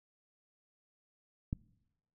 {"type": "click", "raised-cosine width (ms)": 5, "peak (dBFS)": -21, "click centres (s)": 1.529, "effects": ["noise-tail reverb RT60 0.9 s tail -23 dB re dry"]}